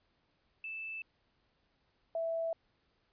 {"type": "tone pair in turn", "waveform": "sine", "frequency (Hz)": [2637, 659.2], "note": ["E7", "E5"], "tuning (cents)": [0, 0], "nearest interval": "2 octaves", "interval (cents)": 2400, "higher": "first", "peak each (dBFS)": [-39, -32], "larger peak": "second", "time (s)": [[0.64, 1.02], [2.15, 2.53]], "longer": "neither", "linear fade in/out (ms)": 2, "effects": ["pink hiss -75 dBFS RMS until 3.12 s", "resampled to 11025 Hz"]}